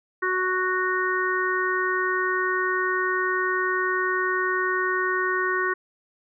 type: harmonic tone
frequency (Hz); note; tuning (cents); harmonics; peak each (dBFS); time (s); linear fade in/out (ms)
370; F#4; 0; 1 / 3 / 4 / 5; -27 / -27 / -27 / -27; 0.22-5.74; 10
effects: none